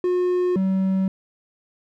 triangle tone pair in turn, 360 / 190.48 Hz, F#4 / G3, -47 / -49 cents, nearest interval major seventh, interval 1102 cents, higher first, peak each -16 dBFS, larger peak neither, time 0.04-0.56 / 0.56-1.08 s, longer neither, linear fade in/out 2 ms, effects none

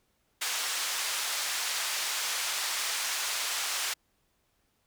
white band-pass noise, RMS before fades -32 dBFS, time 0.41-3.94 s, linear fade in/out 10 ms, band 850 to 7300 Hz, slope 12 dB/octave, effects pink hiss -73 dBFS RMS until 4.86 s

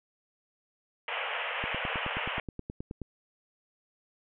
white band-pass noise, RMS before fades -34 dBFS, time 1.08-2.4 s, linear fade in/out 2 ms, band 450 to 3100 Hz, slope 96 dB/octave
click train, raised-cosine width 3 ms, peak -24 dBFS, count 14, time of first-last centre 1.64-3.017 s, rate 9.44 Hz
effects none

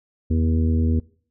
harmonic tone with a mistuned harmonic, 80.1 Hz, E2, 49 cents flat, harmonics 1 / 2 / 3 / 4 / 5 / 6, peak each -18 / -33 / -23 / -34 / -34 / -37 dBFS, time 0.3-1 s, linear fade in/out 10 ms, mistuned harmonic 1, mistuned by +64 cents, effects noise-tail reverb RT60 0.5 s tail -23 dB re dry

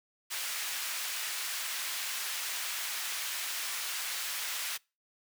pink high-pass noise, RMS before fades -36 dBFS, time 0.3-4.78 s, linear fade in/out 20 ms, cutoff 1700 Hz, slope 12 dB/octave, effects noise-tail reverb RT60 0.3 s tail -26 dB re dry

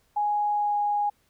sine tone with pitch glide, 830.6 to 825.3 Hz, G#5 to G#5, 0 to -11 cents, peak -22 dBFS, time 0.16-1.1 s, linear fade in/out 10 ms, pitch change -11 cents, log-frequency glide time 0.53-0.77 s, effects pink hiss -67 dBFS RMS until 1.29 s

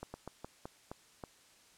slowing click train, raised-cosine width 1 ms, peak -28 dBFS, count 7, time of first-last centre 0.03-1.238 s, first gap 110 ms, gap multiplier 1.24, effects white hiss -63 dBFS RMS until 1.77 s + low-pass 9000 Hz 12 dB/octave

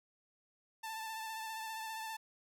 sawtooth tone with vibrato, 885 Hz, A5, 10 cents sharp, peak -37 dBFS, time 0.83-2.17 s, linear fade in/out 10 ms, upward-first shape sine, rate 15 Hz, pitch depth 25 cents each way, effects none

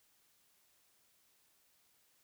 silence, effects white hiss -72 dBFS RMS until 2.23 s

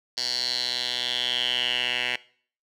10% pulse tone with band-pass filter sweep, 123.47 Hz, B2, in tune, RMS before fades -27 dBFS, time 0.17-2.16 s, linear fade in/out 5 ms, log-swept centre 4700 to 2500 Hz, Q 6.4, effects noise-tail reverb RT60 0.5 s tail -20 dB re dry

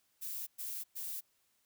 violet noise bursts, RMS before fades -41 dBFS, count 3, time 0.21-1.21 s, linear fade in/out 20 ms, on 260 ms, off 110 ms, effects white hiss -75 dBFS RMS until 1.65 s

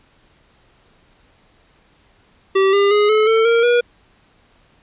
square tone with pitch steps, 386.7 / 401 / 415.9 / 431.3 / 447.3 / 463.9 / 481.1 Hz, G4 / G4 / G#4 / A4 / A4 / A#4 / B4, -24 / +39 / +2 / -35 / +28 / -8 / -45 cents, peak -12 dBFS, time 2.55-3.81 s, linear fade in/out 10 ms, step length 180 ms, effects pink hiss -55 dBFS RMS until 4.82 s + resampled to 8000 Hz

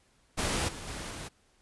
pink noise with level steps, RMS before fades -30 / -42 / -39 / -41 dBFS, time 0.37-1.29 s, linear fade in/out 20 ms, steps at 0.68 / 0.87 / 1.1 s, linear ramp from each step 10 ms, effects pink hiss -67 dBFS RMS until 1.61 s + resampled to 24000 Hz

